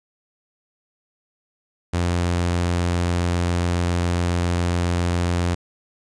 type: tone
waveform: sawtooth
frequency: 87.31 Hz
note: F2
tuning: in tune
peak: -15 dBFS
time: 1.93-5.55 s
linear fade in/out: 10 ms
effects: resampled to 22050 Hz + 9-bit